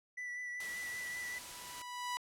triangle tone with vibrato, 1970 Hz, B6, 5 cents flat, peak -38 dBFS, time 0.17-1.39 s, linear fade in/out 10 ms, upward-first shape sine, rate 5.2 Hz, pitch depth 19 cents each way
white noise, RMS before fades -47 dBFS, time 0.6-1.82 s, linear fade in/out 2 ms
sawtooth tone with exponential growth, 984 Hz, B5, 7 cents flat, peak -31 dBFS, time 0.88-2.17 s, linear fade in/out 0 ms, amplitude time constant 280 ms
effects low-pass 11000 Hz 12 dB/octave

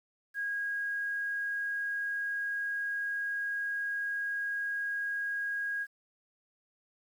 sine tone with quantisation, 1639 Hz, G#6, 23 cents flat, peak -31 dBFS, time 0.34-5.87 s, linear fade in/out 50 ms, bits 10, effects none

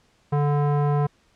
square tone with low-pass filter, 145.6 Hz, D3, 15 cents flat, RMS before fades -21 dBFS, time 0.32-1.07 s, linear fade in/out 10 ms, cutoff 990 Hz, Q 1.6, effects pink hiss -62 dBFS RMS until 1.35 s + low-pass 7000 Hz 12 dB/octave

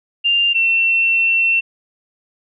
sine tone pair in turn, 2794 / 2702 Hz, F7 / E7, 0 / +42 cents, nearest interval minor second, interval 58 cents, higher first, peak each -12 dBFS, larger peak neither, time 0.24-0.54 / 0.54-1.61 s, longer second, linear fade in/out 20 ms, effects none

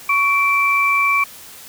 sine tone pair together, 1120.1 / 2338 Hz, C#6 / D7, +18 / -8 cents, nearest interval octave + minor second, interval 1274 cents, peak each -17 / -15 dBFS, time 0.09-1.24 s, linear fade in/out 5 ms, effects white hiss -39 dBFS RMS until 1.68 s

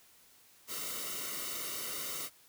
white noise with comb filter, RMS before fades -39 dBFS, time 0.67-2.3 s, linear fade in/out 50 ms, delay 1.2 ms, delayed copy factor -0.75, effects white hiss -62 dBFS RMS until 2.48 s

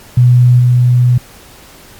sine tone with level steps, 123.47 Hz, B2, in tune, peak -3 / -5 dBFS, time 0.17-1.18 s, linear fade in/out 5 ms, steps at 0.59 s, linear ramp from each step 10 ms, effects pink hiss -38 dBFS RMS until 1.99 s + MP3 96 kbps

